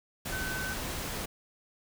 sine tone in noise, 1522 Hz, F#6, 48 cents sharp, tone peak -35 dBFS, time 0.32-0.74 s, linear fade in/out 10 ms, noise pink, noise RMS -36 dBFS, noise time 0.25-1.26 s, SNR -2 dB, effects none

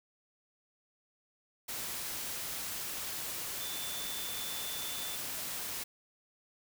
sine tone in noise, 3520 Hz, A7, in tune, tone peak -43 dBFS, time 3.6-5.16 s, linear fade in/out 10 ms, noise white, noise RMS -39 dBFS, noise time 1.68-5.84 s, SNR -7 dB, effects none

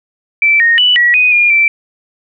sine tone with pitch steps, 2328 / 1856 / 2966 / 1926 / 2492 / 2420 / 2337 Hz, D7 / A#6 / F#7 / B6 / D#7 / D#7 / D7, -16 / -8 / +4 / -44 / +2 / -49 / -9 cents, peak -6 dBFS, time 0.42-1.68 s, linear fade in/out 2 ms, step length 180 ms, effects none

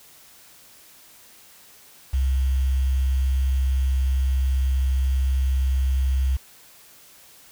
sine tone with quantisation, 65.8 Hz, C2, 10 cents sharp, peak -18 dBFS, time 2.13-6.37 s, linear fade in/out 10 ms, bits 7, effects white hiss -50 dBFS RMS until 7.51 s

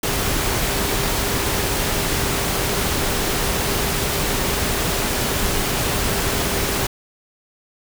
sine tone in noise, 400.7 Hz, G4, 38 cents sharp, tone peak -31 dBFS, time 0.03-6.87 s, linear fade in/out 5 ms, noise pink, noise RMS -21 dBFS, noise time 0.03-6.87 s, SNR -13 dB, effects none

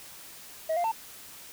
sine tone with pitch steps, 639 / 697 / 896 Hz, D#5 / F5 / A5, +46 / -4 / +31 cents, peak -22 dBFS, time 0.69-0.918 s, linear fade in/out 10 ms, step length 76 ms, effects tanh soft clip ceiling -24 dBFS + white hiss -47 dBFS RMS until 1.52 s

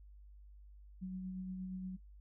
sine tone with tremolo, 185.9 Hz, F#3, 8 cents sharp, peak -39 dBFS, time 1.01-1.97 s, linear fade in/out 20 ms, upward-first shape sine, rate 8.5 Hz, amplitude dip 25%, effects noise-tail reverb RT60 0.1 s tail -22 dB re dry + added 50 Hz sine -54 dBFS peak until 2.2 s

